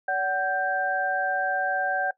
sine tone cluster, 572 / 751 / 1576 Hz, D5 / F#5 / G6, -46 / +26 / +9 cents, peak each -31 / -26 / -27 dBFS, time 0.08-2.11 s, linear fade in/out 5 ms, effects noise-tail reverb RT60 0.1 s tail -18 dB re dry

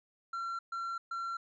triangle tone bursts, 1363 Hz, F6, 43 cents flat, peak -33 dBFS, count 3, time 0.33-1.37 s, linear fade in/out 5 ms, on 260 ms, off 130 ms, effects resampled to 16000 Hz

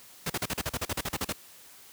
pink noise bursts, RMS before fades -30 dBFS, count 14, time 0.26-1.326 s, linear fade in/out 5 ms, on 39 ms, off 40 ms, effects white hiss -52 dBFS RMS until 1.92 s + high-pass 60 Hz 12 dB/octave

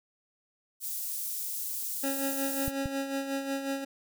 white high-pass noise, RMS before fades -35 dBFS, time 0.8-2.72 s, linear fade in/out 50 ms, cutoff 7800 Hz, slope 12 dB/octave
25% pulse tone with tremolo, 273.6 Hz, C#4, 23 cents flat, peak -25 dBFS, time 2.03-3.85 s, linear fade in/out 10 ms, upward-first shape sine, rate 5.5 Hz, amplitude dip 55%
clicks, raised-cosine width 5 ms, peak -21 dBFS, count 2, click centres 2.68 / 2.858 s
effects none

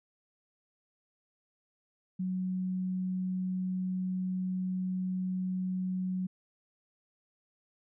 sine tone, 185 Hz, F#3, in tune, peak -30 dBFS, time 2.19-6.27 s, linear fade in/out 10 ms, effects none

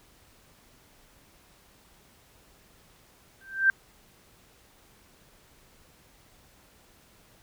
sine tone with exponential growth, 1568 Hz, G6, in tune, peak -14 dBFS, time 3.41-3.7 s, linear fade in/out 1 ms, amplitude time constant 62 ms, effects pink hiss -59 dBFS RMS until 7.42 s

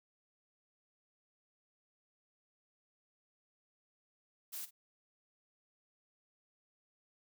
blue noise with echo, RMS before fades -43 dBFS, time 4.52-4.66 s, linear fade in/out 20 ms, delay 50 ms, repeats 1, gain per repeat -15 dB, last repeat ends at 4.71 s, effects none

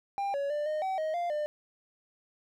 triangle tone with pitch steps, 797 / 562 / 592 / 614 / 762 / 627 / 696 / 599 Hz, G5 / C#5 / D5 / D#5 / G5 / D#5 / F5 / D5, +28 / +24 / +14 / -23 / -49 / +13 / -6 / +34 cents, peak -27 dBFS, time 0.18-1.46 s, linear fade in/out 0 ms, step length 160 ms, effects none

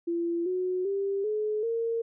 sine tone with pitch steps, 340.2 / 366.7 / 395.3 / 426.2 / 459.4 Hz, F4 / F#4 / G4 / G#4 / A#4, -45 / -15 / +15 / +45 / -25 cents, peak -26 dBFS, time 0.07-2.02 s, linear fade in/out 10 ms, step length 390 ms, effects none

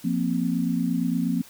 sine chord, F suspended fourth, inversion none, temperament equal, 174.61 / 233.1 / 261.6 Hz, F3 / Bb3 / C4, 0 / 0 / 0 cents, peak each -26 dBFS, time 0.04-1.42 s, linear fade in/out 10 ms, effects white hiss -49 dBFS RMS until 1.49 s

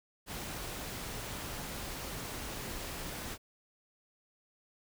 pink noise, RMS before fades -41 dBFS, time 0.26-3.38 s, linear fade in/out 50 ms, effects none

